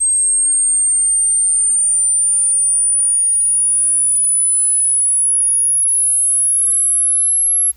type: linear sweep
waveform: sine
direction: up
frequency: 8372 to 11175 Hz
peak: -11 dBFS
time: 0-7.72 s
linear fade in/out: 20 ms
effects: added 60 Hz sine -45 dBFS peak until 7.76 s + white hiss -53 dBFS RMS until 7.76 s

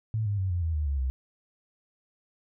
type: tone with pitch steps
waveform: sine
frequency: 110 / 102.04 / 94.66 / 87.81 / 81.46 / 75.57 / 70.1 / 65.03 Hz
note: A2 / G#2 / F#2 / F2 / E2 / D#2 / C#2 / C2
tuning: 0 / -30 / +40 / +10 / -20 / -50 / +20 / -10 cents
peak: -25 dBFS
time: 0.14-1.1 s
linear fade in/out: 0 ms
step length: 120 ms
effects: none

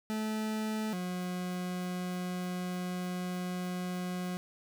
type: tone pair in turn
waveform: 40% pulse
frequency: 216.9 / 180.66 Hz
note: A3 / F#3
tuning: -25 / -41 cents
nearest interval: minor third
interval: 316 cents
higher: first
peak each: -31 / -33 dBFS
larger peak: first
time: 0.1-0.93 / 0.93-4.37 s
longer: second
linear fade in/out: 0 ms
effects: none

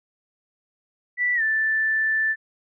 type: tone with pitch glide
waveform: sine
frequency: 1967 to 1762.5 Hz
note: B6 to A6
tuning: -7 to +2 cents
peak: -19 dBFS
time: 1.17-2.36 s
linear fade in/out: 50 ms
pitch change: -191 cents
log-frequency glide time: 1.35-1.42 s
effects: none

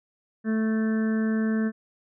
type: harmonic tone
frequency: 220 Hz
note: A3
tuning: in tune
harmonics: 1 / 2 / 3 / 5 / 6 / 7 / 8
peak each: -22 / -33 / -41 / -45 / -47 / -40 / -40 dBFS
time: 0.44-1.72 s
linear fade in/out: 50 ms
effects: none

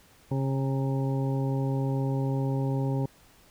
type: harmonic tone with a mistuned harmonic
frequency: 135.2 Hz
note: C#3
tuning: 43 cents flat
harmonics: 1 / 2 / 3 / 4 / 6 / 7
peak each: -26 / -32 / -36 / -38 / -42 / -43 dBFS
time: 0.31-3.06 s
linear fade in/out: 5 ms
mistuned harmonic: 7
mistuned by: -36 cents
effects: pink hiss -58 dBFS RMS until 3.5 s

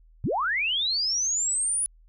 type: linear sweep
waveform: sine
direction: up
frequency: 72.5 to 9956 Hz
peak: -23 dBFS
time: 0.24-1.86 s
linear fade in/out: 0 ms
effects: added 40 Hz sine -52 dBFS peak until 2.08 s

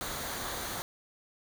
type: noise with comb filter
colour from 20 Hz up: pink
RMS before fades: -37 dBFS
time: 0.01-0.82 s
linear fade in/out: 0 ms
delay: 0.38 ms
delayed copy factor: -0.5
effects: none

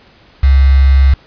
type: tone with quantisation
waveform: sine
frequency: 67.7 Hz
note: C#2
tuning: 40 cents flat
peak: -4 dBFS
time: 0.43-1.14 s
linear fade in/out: 5 ms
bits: 4
effects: pink hiss -45 dBFS RMS until 1.26 s + resampled to 11025 Hz

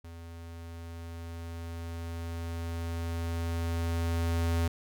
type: tone with level ramp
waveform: square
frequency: 83.8 Hz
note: E2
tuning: 29 cents sharp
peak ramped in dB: -44 to -26 dBFS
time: 0.04-4.68 s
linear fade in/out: 5 ms
effects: none

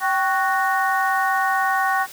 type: harmonic tone with a mistuned harmonic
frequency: 370 Hz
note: F#4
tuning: in tune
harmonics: 2 / 3 / 4 / 5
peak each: -21 / -23 / -24 / -25 dBFS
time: 0-2.07 s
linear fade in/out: 50 ms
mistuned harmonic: 2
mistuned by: +78 cents
effects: white hiss -40 dBFS RMS until 2.12 s + high-pass 80 Hz 12 dB/octave

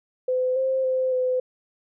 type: tone with pitch steps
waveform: sine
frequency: 509 / 526 / 517 / 508 Hz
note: C5 / C5 / C5 / B4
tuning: -48 / +9 / -21 / +49 cents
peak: -20 dBFS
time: 0.28-1.4 s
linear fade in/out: 5 ms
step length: 280 ms
effects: none

